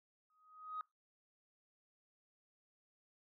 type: tone with exponential growth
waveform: sine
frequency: 1255 Hz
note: D#6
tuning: 15 cents sharp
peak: -37 dBFS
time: 0.3-0.81 s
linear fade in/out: 1 ms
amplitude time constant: 110 ms
effects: noise-tail reverb RT60 0.2 s tail -23 dB re dry + tanh soft clip ceiling -35 dBFS